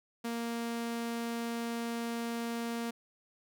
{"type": "tone", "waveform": "sawtooth", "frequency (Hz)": 233.1, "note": "A#3", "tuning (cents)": 0, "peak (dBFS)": -30, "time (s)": [0.24, 2.91], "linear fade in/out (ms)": 10, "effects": []}